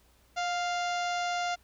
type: harmonic tone with a mistuned harmonic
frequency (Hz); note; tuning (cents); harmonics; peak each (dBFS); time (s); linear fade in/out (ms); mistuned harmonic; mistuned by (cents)
698.5; F5; 0; 1 / 2 / 3 / 4 / 5 / 6 / 7 / 8 / 9 / 10; -30 / -36 / -40 / -42 / -44 / -46 / -47 / -48 / -49 / -50; 0.36-1.56; 20; 1; +22
effects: added 59 Hz sine -65 dBFS peak until 1.63 s + pink hiss -65 dBFS RMS until 1.63 s